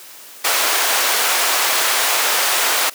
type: high-pass noise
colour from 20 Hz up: pink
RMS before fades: -17 dBFS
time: 0.44-2.9 s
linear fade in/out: 10 ms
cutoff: 750 Hz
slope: 12 dB/octave
effects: white hiss -39 dBFS RMS until 2.94 s + high-pass 300 Hz 12 dB/octave